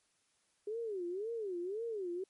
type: tone with vibrato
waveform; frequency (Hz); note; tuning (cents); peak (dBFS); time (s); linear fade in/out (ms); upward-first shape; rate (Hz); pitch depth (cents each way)
sine; 401.8; G4; +43; -36; 0.67-2.24; 5; sine; 1.9; 260
effects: white hiss -75 dBFS RMS until 2.29 s + MP3 48 kbps